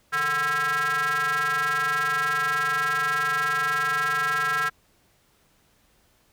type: ring-modulated tone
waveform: square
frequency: 146.83 Hz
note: D3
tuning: in tune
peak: -20 dBFS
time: 0.12-4.7 s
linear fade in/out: 20 ms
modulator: 1480 Hz
effects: pink hiss -63 dBFS RMS until 6.32 s